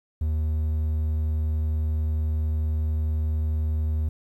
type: tone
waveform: triangle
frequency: 77.78 Hz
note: D#2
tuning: in tune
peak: -20 dBFS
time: 0.21-4.09 s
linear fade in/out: 5 ms
effects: 10-bit